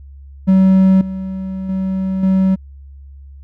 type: tone with level steps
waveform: triangle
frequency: 189.8 Hz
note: F#3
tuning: 44 cents sharp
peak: -5 / -19 / -14 / -8 dBFS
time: 0.47-2.56 s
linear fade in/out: 20 ms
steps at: 1.01 / 1.69 / 2.23 s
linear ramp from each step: 2 ms
effects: added 69 Hz sine -34 dBFS peak until 3.43 s